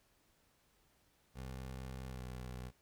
20% pulse tone with pitch glide, 64.9 to 62.62 Hz, C2 to B1, -13 to +25 cents, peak -39 dBFS, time 1.34-2.72 s, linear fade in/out 50 ms, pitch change -62 cents, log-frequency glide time 2.08-2.23 s, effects pink hiss -73 dBFS RMS until 2.81 s

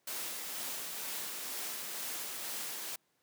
white noise with tremolo, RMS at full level -39 dBFS, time 0.07-2.96 s, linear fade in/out 5 ms, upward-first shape sine, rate 2.1 Hz, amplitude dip 25%, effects pink hiss -75 dBFS RMS until 3.22 s + high-pass 200 Hz 12 dB/octave

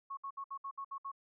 sine tone bursts, 1100 Hz, C#6, 14 cents flat, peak -39 dBFS, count 8, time 0.1-1.117 s, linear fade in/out 10 ms, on 72 ms, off 63 ms, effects none

